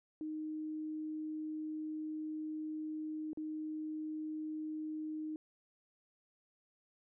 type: tone with dropouts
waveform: sine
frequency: 309.9 Hz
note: D#4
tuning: 7 cents flat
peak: -38 dBFS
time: 0.21-5.36 s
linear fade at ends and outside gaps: 1 ms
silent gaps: 3.332-3.373 s
effects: none